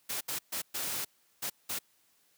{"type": "noise bursts at uneven times", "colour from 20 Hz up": "white", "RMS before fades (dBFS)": -35, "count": 6, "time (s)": [[0.09, 0.21], [0.28, 0.39], [0.52, 0.62], [0.74, 1.05], [1.42, 1.5], [1.69, 1.79]], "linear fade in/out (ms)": 10, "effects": ["white hiss -69 dBFS RMS until 2.37 s", "high-pass 100 Hz 12 dB/octave"]}